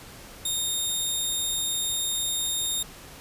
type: tone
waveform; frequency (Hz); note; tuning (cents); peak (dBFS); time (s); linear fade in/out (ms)
15% pulse; 3686; A#7; -20; -18; 0.45-2.83; 5
effects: pink hiss -45 dBFS RMS until 3.2 s + resampled to 32000 Hz